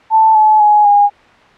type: tone with pitch steps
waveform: sine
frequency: 882 / 859.9 / 838.3 / 817.3 Hz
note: A5 / A5 / G#5 / G#5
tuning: +4 / -40 / +16 / -28 cents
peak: -5 dBFS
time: 0.1-1.1 s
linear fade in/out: 50 ms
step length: 250 ms
effects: white hiss -43 dBFS RMS until 1.57 s + low-pass 2000 Hz 12 dB/octave